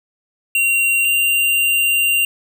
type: tone pair in turn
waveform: square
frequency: 2756 / 2777 Hz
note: F7 / F7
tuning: -24 / -10 cents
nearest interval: unison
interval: 14 cents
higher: second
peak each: -14 / -14 dBFS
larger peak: neither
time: 0.55-1.05 / 1.05-2.25 s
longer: second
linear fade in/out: 2 ms
effects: none